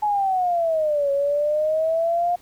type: exponential two-way sweep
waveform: sine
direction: down then up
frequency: 852 to 554.4 to 710 Hz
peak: -18 dBFS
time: 0.02-2.36 s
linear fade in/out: 10 ms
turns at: 1.11 s
effects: pink hiss -53 dBFS RMS until 2.41 s